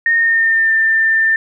sine tone with pitch glide, 1842 to 1790.6 Hz, A#6 to A6, -21 to +30 cents, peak -10 dBFS, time 0.06-1.36 s, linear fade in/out 2 ms, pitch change -49 cents, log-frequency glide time 0.16-0.72 s, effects none

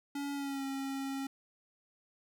square tone with pitch glide, 282.8 to 271.8 Hz, C#4 to C#4, +35 to -34 cents, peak -36 dBFS, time 0.15-1.27 s, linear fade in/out 5 ms, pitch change -69 cents, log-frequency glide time 0.34-0.64 s, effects none

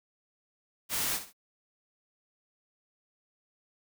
white noise with echo, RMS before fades -31 dBFS, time 0.89-1.2 s, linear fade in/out 50 ms, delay 66 ms, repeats 2, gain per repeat -11 dB, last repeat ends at 1.332 s, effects none

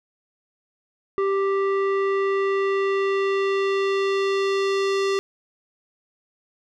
square tone with low-pass filter sweep, 392 Hz, G4, in tune, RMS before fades -22 dBFS, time 1.18-5.19 s, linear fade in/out 0 ms, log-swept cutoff 1400 to 5200 Hz, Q 1.2, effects none

